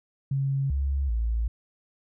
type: tone with pitch steps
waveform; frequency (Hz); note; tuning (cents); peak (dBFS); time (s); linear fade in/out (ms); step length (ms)
sine; 136.9 / 68.9 / 56.6; C#3 / C#2 / A1; -21 / -10 / +50; -23; 0.31-1.48; 5; 390
effects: none